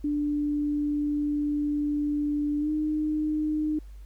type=tone with pitch glide; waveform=sine; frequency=293.7 to 305.8 Hz; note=D4 to D#4; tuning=0 to -30 cents; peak=-24 dBFS; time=0.04-3.79 s; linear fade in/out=5 ms; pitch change=+70 cents; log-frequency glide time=2.59-2.7 s; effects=added 50 Hz sine -41 dBFS peak until 4.05 s + pink hiss -64 dBFS RMS until 4.05 s